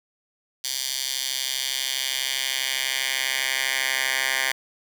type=tone with high-pass filter sweep; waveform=10% pulse; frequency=132.4 Hz; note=C3; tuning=21 cents sharp; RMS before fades=-26 dBFS; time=0.64-4.52 s; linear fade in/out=2 ms; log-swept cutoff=4400 to 1700 Hz; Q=1.5; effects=none